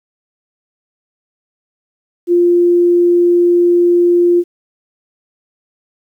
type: tone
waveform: sine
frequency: 349.2 Hz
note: F4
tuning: in tune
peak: -7 dBFS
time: 2.27-4.44 s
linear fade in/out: 50 ms
effects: 8-bit